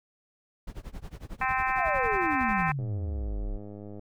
brown noise with tremolo, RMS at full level -37 dBFS, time 0.67-2.73 s, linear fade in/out 5 ms, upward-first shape sine, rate 11 Hz, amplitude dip 95%
harmonic tone, 260 Hz, C4, 11 cents flat, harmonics 3 / 4 / 5 / 6 / 7 / 8 / 9 / 10, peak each -30 / -30 / -35 / -35 / -32 / -39 / -36 / -39 dBFS, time 1.41-2.72 s, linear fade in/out 5 ms
sine exponential sweep, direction down, 767 to 33.82 Hz, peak -29 dBFS, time 1.77-3.58 s, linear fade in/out 20 ms
click train, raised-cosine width 2 ms, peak -30 dBFS, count 125, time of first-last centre 2.79-3.994 s, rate 103 Hz
effects none

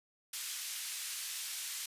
white band-pass noise, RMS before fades -41 dBFS, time 0.33-1.86 s, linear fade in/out 5 ms, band 2100 to 11000 Hz, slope 12 dB/octave, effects resampled to 32000 Hz

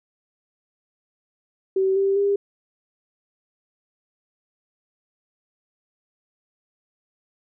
sine tone with pitch steps, 382.6 / 391.8 / 401.2 Hz, G4 / G4 / G4, -42 / -1 / +40 cents, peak -17 dBFS, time 1.76-2.36 s, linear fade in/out 5 ms, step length 200 ms, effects none

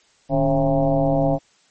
sine tone with frequency modulation, 411.8 Hz, G#4, 15 cents flat, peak -15 dBFS, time 0.29-1.39 s, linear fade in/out 50 ms, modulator 130 Hz, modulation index 2.6, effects white hiss -58 dBFS RMS until 1.7 s + MP3 32 kbps

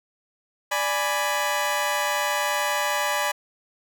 20% pulse chord, G# diminished, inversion second, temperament equal, 587.3 / 830.6 / 987.8 Hz, D5 / G#5 / B5, 0 / 0 / 0 cents, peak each -22 dBFS, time 0.71-3.32 s, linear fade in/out 10 ms, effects none

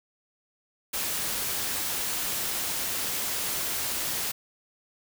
white noise, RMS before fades -30 dBFS, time 0.93-4.32 s, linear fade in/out 10 ms, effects none

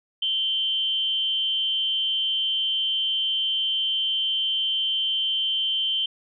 sine tone with amplitude modulation, 3100 Hz, G7, 20 cents flat, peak -19 dBFS, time 0.22-6.06 s, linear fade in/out 5 ms, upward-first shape sine, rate 246 Hz, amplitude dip 55%, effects none

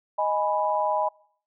sine chord, G# minor, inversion second, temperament equal, 622.3 / 830.6 / 987.8 Hz, D#5 / G#5 / B5, 0 / 0 / 0 cents, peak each -26 dBFS, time 0.18-1.09 s, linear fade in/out 10 ms, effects noise-tail reverb RT60 0.6 s tail -25 dB re dry

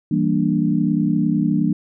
sine chord, E half-diminished seventh, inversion none, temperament equal, 164.81 / 196 / 233.1 / 293.7 Hz, E3 / G3 / Bb3 / D4, 0 / 0 / 0 / 0 cents, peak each -21 dBFS, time 0.11-1.73 s, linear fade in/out 5 ms, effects none

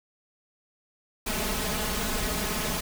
pink noise with comb filter, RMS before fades -29 dBFS, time 1.26-2.81 s, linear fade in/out 10 ms, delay 4.7 ms, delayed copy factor +1, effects none

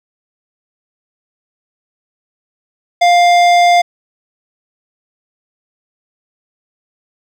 triangle tone with hard clipping, 701 Hz, F5, 6 cents sharp, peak -8 dBFS, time 3.01-3.82 s, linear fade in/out 10 ms, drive 18 dB, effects none

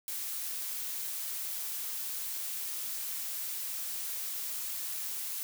blue noise, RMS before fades -37 dBFS, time 0.08-5.43 s, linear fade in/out 0 ms, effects none

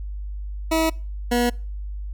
20% pulse tone pair in turn, 322.2 / 241.4 Hz, E4 / B3, -39 / -39 cents, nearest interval perfect fourth, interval 500 cents, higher first, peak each -13 dBFS, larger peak neither, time 0.71-0.9 / 1.31-1.5 s, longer neither, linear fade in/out 10 ms, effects noise-tail reverb RT60 0.4 s tail -26 dB re dry + added 50 Hz sine -28 dBFS peak until 2.13 s

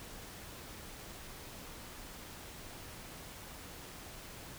silence, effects pink hiss -49 dBFS RMS until 4.58 s

